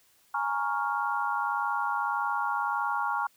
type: chord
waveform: sine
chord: Bb minor seventh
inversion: third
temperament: equal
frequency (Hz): 830.6 / 932.3 / 1108.7 / 1396.9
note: Ab5 / Bb5 / Db6 / F6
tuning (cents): 0 / 0 / 0 / 0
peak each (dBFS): -32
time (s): 0.34-3.27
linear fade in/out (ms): 5
effects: white hiss -64 dBFS RMS until 3.36 s